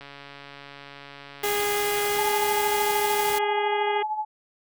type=click train; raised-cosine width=0.3 ms; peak=-26 dBFS; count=311; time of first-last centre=0.01-2.209 s; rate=141 Hz
type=noise; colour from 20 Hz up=white; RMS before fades=-31 dBFS; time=1.43-3.39 s; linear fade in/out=10 ms
type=harmonic tone; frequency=411.6 Hz; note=G#4; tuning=16 cents flat; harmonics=1 / 2 / 3 / 4 / 5 / 6 / 7 / 8; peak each=-26 / -30 / -36 / -36 / -33 / -40 / -40 / -39 dBFS; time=1.43-4.03 s; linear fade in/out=10 ms
type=tone with tremolo; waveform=sine; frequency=857 Hz; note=A5; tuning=46 cents flat; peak=-23 dBFS; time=2.18-4.25 s; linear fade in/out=10 ms; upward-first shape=sine; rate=13 Hz; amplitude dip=60%
effects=none